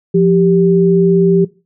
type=tone pair together; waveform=sine; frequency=174.61 / 392 Hz; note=F3 / G4; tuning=0 / 0 cents; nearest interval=octave + major second; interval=1400 cents; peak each=-10 dBFS; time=0.14-1.45 s; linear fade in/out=10 ms; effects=noise-tail reverb RT60 0.3 s tail -20 dB re dry